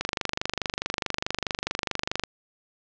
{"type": "click train", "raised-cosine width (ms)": 0.2, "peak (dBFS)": -8, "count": 56, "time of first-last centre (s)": [0.01, 2.237], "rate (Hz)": 24.7, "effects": ["low-pass 6000 Hz 12 dB/octave"]}